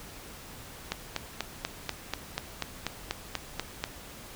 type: click train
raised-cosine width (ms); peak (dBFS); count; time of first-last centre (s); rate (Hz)
0.2; -12; 13; 0.92-3.84; 4.11
effects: pink hiss -46 dBFS RMS until 4.35 s